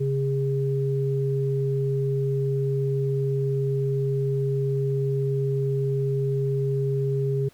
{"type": "tone pair together", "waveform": "sine", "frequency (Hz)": [136.19, 408.1], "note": ["C#3", "G#4"], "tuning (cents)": [-30, -30], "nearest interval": "octave + perfect fifth", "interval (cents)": 1900, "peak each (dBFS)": [-23, -26], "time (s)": [0, 7.49], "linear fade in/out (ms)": 10, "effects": ["pink hiss -57 dBFS RMS until 7.53 s"]}